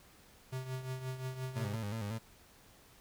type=tone with tremolo; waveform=square; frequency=129.8 Hz; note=C3; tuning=13 cents flat; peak=-36 dBFS; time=0.52-1.76 s; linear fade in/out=10 ms; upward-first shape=triangle; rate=5.7 Hz; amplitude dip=70%
type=tone with vibrato; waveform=30% pulse; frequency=107.2 Hz; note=A2; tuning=45 cents flat; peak=-34 dBFS; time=1.55-2.19 s; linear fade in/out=20 ms; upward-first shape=square; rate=5.4 Hz; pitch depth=84 cents each way
effects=pink hiss -61 dBFS RMS until 3 s